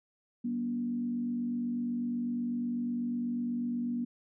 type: tone with frequency modulation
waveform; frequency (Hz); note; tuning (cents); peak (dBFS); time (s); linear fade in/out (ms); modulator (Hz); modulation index
sine; 239.9; A#3; +50; -30; 0.44-4.05; 10; 48.1; 0.47
effects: none